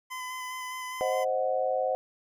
25% pulse tone with vibrato, 1016 Hz, B5, 49 cents sharp, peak -31 dBFS, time 0.1-1.25 s, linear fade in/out 20 ms, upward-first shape square, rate 4.9 Hz, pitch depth 12 cents each way
sine chord, C diminished, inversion none, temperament equal, 523.3 / 622.3 / 740 Hz, C5 / Eb5 / Gb5, 0 / 0 / 0 cents, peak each -28 / -31 / -30 dBFS, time 1.01-1.95 s, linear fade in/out 0 ms
effects none

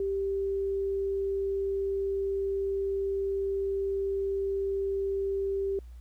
sine tone, 392 Hz, G4, in tune, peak -27 dBFS, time 0-5.79 s, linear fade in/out 2 ms, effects added 60 Hz sine -43 dBFS peak until 6 s + pink hiss -67 dBFS RMS until 6 s

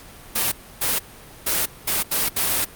white noise bursts at uneven times, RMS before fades -21 dBFS, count 6, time 0.35-0.52 / 0.81-0.99 / 1.46-1.66 / 1.87-2.03 / 2.11-2.29 / 2.36-2.65 s, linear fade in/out 10 ms, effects pink hiss -43 dBFS RMS until 2.75 s + Opus 48 kbps

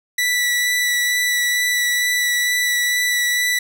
sawtooth tone with vibrato, 1963 Hz, B6, 11 cents flat, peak -13 dBFS, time 0.18-3.59 s, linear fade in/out 5 ms, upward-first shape sine, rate 2.2 Hz, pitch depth 10 cents each way, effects none

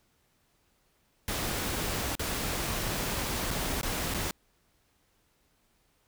pink noise with dropouts, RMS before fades -32 dBFS, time 1.28-4.31 s, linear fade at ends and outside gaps 1 ms, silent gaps 2.153-2.194 / 3.507-3.511 / 3.813-3.831 / 4.14-4.145 s, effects pink hiss -70 dBFS RMS until 6.07 s

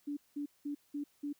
sine tone bursts, 289.3 Hz, D4, 26 cents flat, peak -35 dBFS, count 5, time 0.07-1.33 s, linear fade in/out 10 ms, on 100 ms, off 190 ms, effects white hiss -71 dBFS RMS until 1.39 s

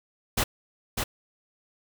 pink noise with echo, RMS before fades -24 dBFS, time 0.37-0.44 s, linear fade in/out 10 ms, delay 600 ms, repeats 1, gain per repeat -4 dB, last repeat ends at 1.04 s, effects none

